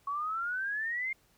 sine exponential sweep, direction up, 1108.7 to 2140 Hz, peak -31 dBFS, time 0.07-1.13 s, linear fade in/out 5 ms, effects pink hiss -67 dBFS RMS until 1.37 s

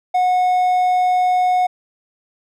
triangle tone, 730 Hz, F#5, 24 cents flat, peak -11 dBFS, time 0.14-1.67 s, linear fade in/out 10 ms, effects none

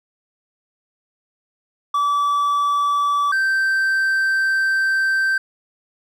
triangle tone pair in turn, 1153 / 1559.5 Hz, D6 / G6, -32 / -9 cents, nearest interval perfect fourth, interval 523 cents, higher second, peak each -14 dBFS, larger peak neither, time 1.94-3.32 / 3.32-5.38 s, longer second, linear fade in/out 5 ms, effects none

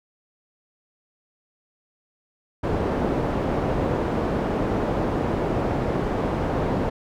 white low-pass noise, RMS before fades -24 dBFS, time 2.63-6.9 s, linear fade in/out 10 ms, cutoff 530 Hz, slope 12 dB/octave, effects none

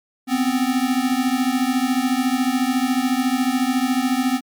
square beating tone pair, 249.6 / 263.6 Hz, B3 / C4, +19 / +13 cents, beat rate 14 Hz, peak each -21 dBFS, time 0.27-4.41 s, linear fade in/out 50 ms, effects MP3 96 kbps

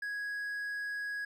triangle tone, 1661.2 Hz, G#6, in tune, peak -33 dBFS, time 0.02-1.25 s, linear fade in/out 5 ms, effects none

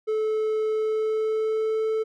triangle tone with pitch glide, 434.3 to 439.6 Hz, A4 to A4, -23 to -2 cents, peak -20 dBFS, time 0.07-2.04 s, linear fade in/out 20 ms, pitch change +21 cents, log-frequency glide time 0.68-1.85 s, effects none

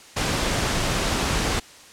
pink noise, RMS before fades -23 dBFS, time 0.16-1.6 s, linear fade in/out 10 ms, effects white hiss -46 dBFS RMS until 1.92 s + low-pass 8000 Hz 12 dB/octave

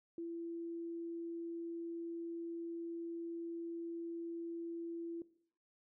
sine tone, 336.3 Hz, E4, 35 cents sharp, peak -40 dBFS, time 0.18-5.22 s, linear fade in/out 2 ms, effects noise-tail reverb RT60 0.6 s tail -18 dB re dry

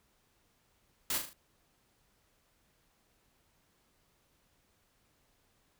white noise with echo, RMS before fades -33 dBFS, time 1.1-1.18 s, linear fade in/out 2 ms, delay 38 ms, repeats 4, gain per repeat -6 dB, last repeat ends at 1.332 s, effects pink hiss -72 dBFS RMS until 5.79 s

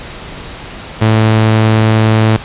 sawtooth tone, 110 Hz, A2, in tune, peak -3 dBFS, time 1.01-2.37 s, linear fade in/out 10 ms, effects pink hiss -28 dBFS RMS until 2.44 s + resampled to 8000 Hz

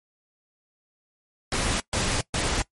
pink noise bursts, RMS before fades -25 dBFS, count 3, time 1.52-2.62 s, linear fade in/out 2 ms, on 280 ms, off 130 ms, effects noise-tail reverb RT60 0.1 s tail -20 dB re dry + MP3 48 kbps

